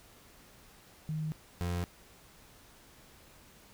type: tone pair in turn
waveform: sine / 30% pulse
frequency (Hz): 155.56 / 87.71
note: D#3 / F2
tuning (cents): 0 / +8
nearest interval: minor seventh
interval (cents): 992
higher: first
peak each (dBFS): -32 / -29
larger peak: second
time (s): 1.09-1.32 / 1.61-1.84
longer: neither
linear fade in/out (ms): 0
effects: pink hiss -58 dBFS RMS until 3.73 s